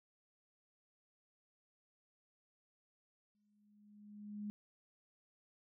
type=tone with exponential growth; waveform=sine; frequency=207.7 Hz; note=G#3; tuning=in tune; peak=-39 dBFS; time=3.35-4.5 s; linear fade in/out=0 ms; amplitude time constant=250 ms; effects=none